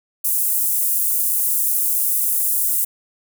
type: high-pass noise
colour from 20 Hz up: pink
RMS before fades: -19 dBFS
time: 0.24-2.85 s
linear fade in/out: 10 ms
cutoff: 10000 Hz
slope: 24 dB/octave
effects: none